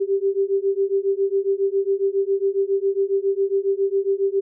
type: beating tone pair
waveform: sine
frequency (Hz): 389 / 396.3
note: G4 / G4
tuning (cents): -13 / +19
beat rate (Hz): 7.3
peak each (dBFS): -21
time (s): 0-4.41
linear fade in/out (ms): 20
effects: none